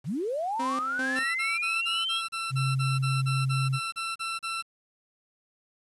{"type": "linear sweep", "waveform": "sine", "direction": "up", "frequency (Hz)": [104.2, 3328], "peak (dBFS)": -27, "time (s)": [0.04, 2.22], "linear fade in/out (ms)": 50}
{"type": "tone with tremolo", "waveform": "sawtooth", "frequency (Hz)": 261.6, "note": "C4", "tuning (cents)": 0, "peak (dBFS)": -27, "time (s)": [0.59, 1.24], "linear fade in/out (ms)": 10, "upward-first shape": "square", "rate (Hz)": 2.5, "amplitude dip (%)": 75}
{"type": "tone bursts", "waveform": "20% pulse", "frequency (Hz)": 1343, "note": "E6", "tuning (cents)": 32, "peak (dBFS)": -25, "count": 15, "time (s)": [1.15, 4.626], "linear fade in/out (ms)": 20, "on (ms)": 200, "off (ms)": 34}
{"type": "tone", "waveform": "sine", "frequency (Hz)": 132.8, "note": "C3", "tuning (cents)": 26, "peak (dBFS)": -24, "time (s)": [2.5, 3.8], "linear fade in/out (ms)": 50}
{"effects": ["resampled to 24000 Hz", "9-bit"]}